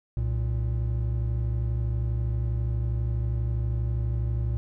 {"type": "tone pair together", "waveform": "triangle", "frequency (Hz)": [63.5, 115.86], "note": ["B1", "A#2"], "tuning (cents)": [49, -10], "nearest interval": "minor seventh", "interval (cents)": 1041, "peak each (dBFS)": -25, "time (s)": [0.17, 4.57], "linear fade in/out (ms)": 0, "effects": []}